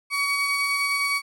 35% pulse tone pair together, 1131.9 / 2254 Hz, C#6 / C#7, +36 / +28 cents, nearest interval octave, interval 1192 cents, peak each -26 / -21 dBFS, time 0.1-1.22 s, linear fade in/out 50 ms, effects low-pass 12000 Hz 12 dB/octave

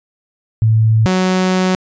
sine / sawtooth tone pair in turn, 110.7 / 185.42 Hz, A2 / F#3, +11 / +4 cents, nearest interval major sixth, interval 893 cents, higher second, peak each -8 dBFS, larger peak neither, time 0.62-1.06 / 1.06-1.75 s, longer second, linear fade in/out 0 ms, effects resampled to 16000 Hz

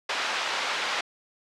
pink band-pass noise, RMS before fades -29 dBFS, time 0.09-1.01 s, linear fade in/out 5 ms, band 910 to 4200 Hz, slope 12 dB/octave, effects low-pass 8000 Hz 12 dB/octave

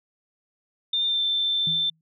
sine tone with pitch glide, 3605 to 3553 Hz, A7 to A7, +41 to +16 cents, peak -21 dBFS, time 0.93-1.9 s, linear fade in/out 5 ms, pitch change -25 cents, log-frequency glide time 1.05-1.22 s
sine tone with exponential decay, 160 Hz, D#3, 49 cents sharp, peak -28 dBFS, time 1.67-2.01 s, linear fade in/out 2 ms, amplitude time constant 72 ms
effects none

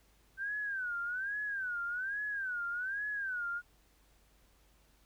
sine tone with vibrato, 1537 Hz, G6, 35 cents flat, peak -34 dBFS, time 0.37-3.62 s, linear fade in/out 50 ms, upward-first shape sine, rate 1.2 Hz, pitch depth 170 cents each way, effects added 50 Hz sine -67 dBFS peak until 5.05 s + pink hiss -69 dBFS RMS until 5.05 s

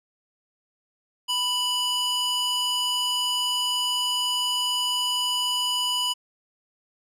square tone with high-pass filter, 987.8 Hz, B5, in tune, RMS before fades -25 dBFS, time 1.28-6.14 s, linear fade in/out 20 ms, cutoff 2100 Hz, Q 2.9, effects low-pass 12000 Hz 12 dB/octave

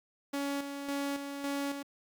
sawtooth tone with tremolo, 281 Hz, C#4, 24 cents sharp, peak -28 dBFS, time 0.33-1.83 s, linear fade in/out 10 ms, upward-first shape square, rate 1.8 Hz, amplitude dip 50%, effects Opus 48 kbps

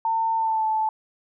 sine tone with pitch glide, 900 to 873.9 Hz, A5 to A5, +39 to -12 cents, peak -20 dBFS, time 0.05-0.89 s, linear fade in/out 2 ms, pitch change -51 cents, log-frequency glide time 0.37-0.66 s, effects none

